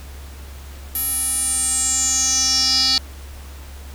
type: tone with band-pass filter sweep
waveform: square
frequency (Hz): 261.6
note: C4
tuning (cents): 0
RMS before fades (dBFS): -19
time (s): 0.95-2.98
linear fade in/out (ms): 2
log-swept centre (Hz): 12000 to 4500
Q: 8.8
effects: added 69 Hz sine -34 dBFS peak until 3.94 s + pink hiss -43 dBFS RMS until 3.94 s